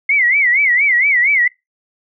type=tone with vibrato; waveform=sine; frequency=2100 Hz; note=C7; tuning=6 cents sharp; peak=-10 dBFS; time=0.09-1.48 s; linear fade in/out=5 ms; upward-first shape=sine; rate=4.3 Hz; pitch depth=170 cents each way; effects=noise-tail reverb RT60 0.2 s tail -25 dB re dry